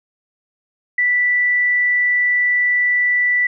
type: tone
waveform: sine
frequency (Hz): 1970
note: B6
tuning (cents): -5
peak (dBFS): -13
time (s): 0.98-3.47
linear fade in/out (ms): 5
effects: none